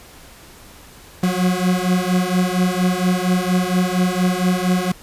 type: beating tone pair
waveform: 40% pulse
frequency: 179.8 / 184.1 Hz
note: F#3 / F#3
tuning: -49 / -8 cents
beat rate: 4.3 Hz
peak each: -18 dBFS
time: 1.23-4.92 s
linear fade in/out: 5 ms
effects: pink hiss -43 dBFS RMS until 5.02 s + resampled to 32000 Hz